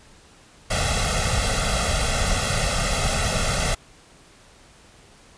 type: noise with comb filter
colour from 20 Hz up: pink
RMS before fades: -22 dBFS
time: 0.7-3.75 s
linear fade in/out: 10 ms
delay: 1.5 ms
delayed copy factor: +1
effects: pink hiss -51 dBFS RMS until 5.37 s + resampled to 22050 Hz